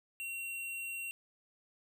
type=tone; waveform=square; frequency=2741 Hz; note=F7; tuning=33 cents flat; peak=-39 dBFS; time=0.2-1.11 s; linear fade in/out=0 ms; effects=none